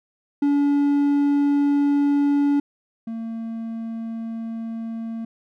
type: tone pair in turn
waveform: triangle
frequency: 285.7 / 227 Hz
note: D4 / A#3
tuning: -48 / -46 cents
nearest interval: major third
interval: 398 cents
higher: first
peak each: -14 / -25 dBFS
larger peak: first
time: 0.42-2.6 / 3.07-5.25 s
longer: neither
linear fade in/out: 5 ms
effects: none